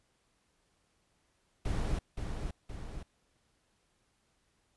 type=noise with echo; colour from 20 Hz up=brown; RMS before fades=-32 dBFS; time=1.65-1.99 s; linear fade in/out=5 ms; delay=520 ms; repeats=2; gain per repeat=-5 dB; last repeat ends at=3.03 s; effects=pink hiss -74 dBFS RMS until 4.76 s + resampled to 24000 Hz